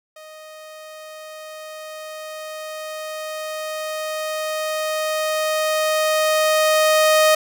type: tone with level ramp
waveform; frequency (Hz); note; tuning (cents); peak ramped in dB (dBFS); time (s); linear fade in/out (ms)
sawtooth; 622.3; D#5; 0; -35 to -8; 0.16-7.35; 5
effects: none